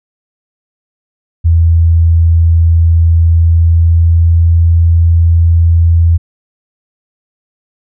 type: tone with pitch glide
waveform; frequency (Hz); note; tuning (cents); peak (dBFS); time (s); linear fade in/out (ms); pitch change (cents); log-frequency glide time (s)
sine; 83 to 83.77; E2 to E2; +12 to +28; -4; 1.44-6.18; 20; +16; 3.25-4.5
effects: none